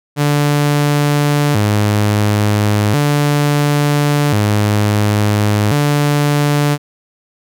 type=tone with vibrato; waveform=sawtooth; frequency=123.47 Hz; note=B2; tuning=in tune; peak=-7 dBFS; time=0.16-6.78 s; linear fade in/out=50 ms; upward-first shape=square; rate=0.36 Hz; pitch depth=290 cents each way; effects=none